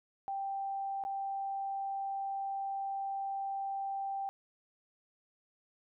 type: tone with dropouts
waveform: sine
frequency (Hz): 785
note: G5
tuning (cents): +2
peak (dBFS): -34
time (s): 0.28-4.29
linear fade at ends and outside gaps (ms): 0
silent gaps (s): 1.038-1.05
effects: none